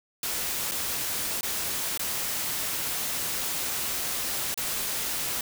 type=noise with dropouts; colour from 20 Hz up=white; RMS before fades=-30 dBFS; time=0.23-5.41 s; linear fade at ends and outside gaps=2 ms; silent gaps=0.713-0.718 / 1.41-1.43 / 1.976-1.994 / 4.543-4.575 s; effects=none